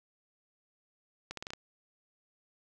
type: accelerating click train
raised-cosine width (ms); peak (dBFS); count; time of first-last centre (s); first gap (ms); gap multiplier
0.2; -22; 6; 1.31-1.535; 63; 0.83
effects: none